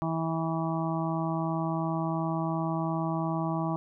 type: harmonic tone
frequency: 162.8 Hz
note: E3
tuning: 21 cents flat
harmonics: 1 / 2 / 4 / 5 / 6 / 7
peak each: -30 / -33 / -36 / -37 / -38 / -38 dBFS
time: 0.02-3.76 s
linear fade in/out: 0 ms
effects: none